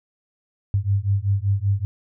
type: beating tone pair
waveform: sine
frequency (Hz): 97 / 102.2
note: G2 / G#2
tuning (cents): -18 / -27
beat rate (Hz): 5.2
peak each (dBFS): -21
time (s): 0.74-1.85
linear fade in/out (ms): 0
effects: none